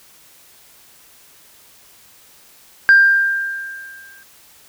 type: tone with exponential decay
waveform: sine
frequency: 1591 Hz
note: G6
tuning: 25 cents sharp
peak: -3 dBFS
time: 2.89-4.23 s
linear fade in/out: 0 ms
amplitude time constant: 290 ms
effects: tanh soft clip ceiling -3 dBFS + white hiss -48 dBFS RMS until 4.68 s